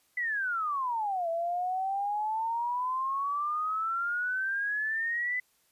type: exponential two-way sweep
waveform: sine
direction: down then up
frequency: 2013 to 659.3 to 2013 Hz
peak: -28 dBFS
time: 0.17-5.4 s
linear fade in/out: 5 ms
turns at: 1.29 s
effects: white hiss -69 dBFS RMS until 5.71 s + resampled to 32000 Hz